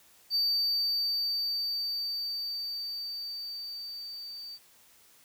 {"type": "tone with level ramp", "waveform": "triangle", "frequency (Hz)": 4612, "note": "D8", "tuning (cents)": -32, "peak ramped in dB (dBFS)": [-23, -39], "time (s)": [0.3, 4.59], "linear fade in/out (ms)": 50, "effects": ["white hiss -60 dBFS RMS until 5.24 s"]}